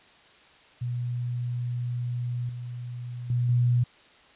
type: tone with level steps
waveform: sine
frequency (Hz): 121.9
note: B2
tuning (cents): -22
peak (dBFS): -27 / -33 / -22 / -19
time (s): 0.81-3.84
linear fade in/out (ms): 10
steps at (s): 2.49 / 3.3 / 3.49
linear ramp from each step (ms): 2
effects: white hiss -55 dBFS RMS until 4.35 s + resampled to 8000 Hz